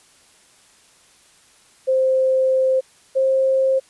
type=tone pair in turn; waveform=sine; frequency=523.3 / 530.6 Hz; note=C5 / C5; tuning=0 / +24 cents; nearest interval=unison; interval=24 cents; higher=second; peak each=-14 dBFS; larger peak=neither; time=1.87-2.81 / 3.15-3.8 s; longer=first; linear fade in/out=20 ms; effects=white hiss -53 dBFS RMS until 3.89 s + resampled to 24000 Hz